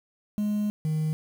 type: tone pair in turn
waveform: sine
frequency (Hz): 208.8 / 155.79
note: G#3 / D#3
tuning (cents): +10 / +3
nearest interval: perfect fourth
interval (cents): 507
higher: first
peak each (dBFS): -21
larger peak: neither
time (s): 0.38-0.7 / 0.85-1.13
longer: first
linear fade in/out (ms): 0
effects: tanh soft clip ceiling -23 dBFS + 8-bit